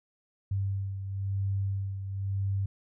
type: beating tone pair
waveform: sine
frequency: 97.8 / 98.79 Hz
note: G2 / G2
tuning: -4 / +14 cents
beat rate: 0.99 Hz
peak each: -29 / -37 dBFS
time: 0.51-2.66 s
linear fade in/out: 5 ms
effects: none